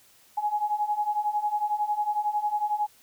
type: beating tone pair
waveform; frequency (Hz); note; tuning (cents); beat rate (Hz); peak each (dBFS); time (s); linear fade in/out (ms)
sine; 830.6 / 841.6; G#5 / G#5; 0 / +23; 11; -29 / -26; 0.37-2.87; 10
effects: white hiss -58 dBFS RMS until 3.02 s